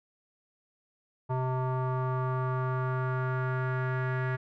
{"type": "tone with low-pass filter sweep", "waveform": "square", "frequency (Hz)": 128.8, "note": "C3", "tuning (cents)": -27, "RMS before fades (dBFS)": -30, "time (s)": [1.29, 4.37], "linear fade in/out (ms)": 20, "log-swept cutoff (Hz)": [960, 1700], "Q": 3.6, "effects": []}